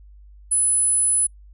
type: tone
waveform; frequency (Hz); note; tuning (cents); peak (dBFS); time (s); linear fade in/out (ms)
sine; 10060; D#9; +18; -16; 0.51-1.27; 10
effects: noise-tail reverb RT60 0.1 s tail -25 dB re dry + added 50 Hz sine -43 dBFS peak until 1.53 s